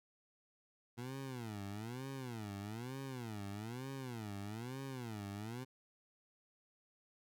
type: tone with vibrato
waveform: 20% pulse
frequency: 116.54 Hz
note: A#2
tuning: in tune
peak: -38 dBFS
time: 0.97-5.65 s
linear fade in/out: 20 ms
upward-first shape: sine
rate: 1.1 Hz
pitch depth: 270 cents each way
effects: none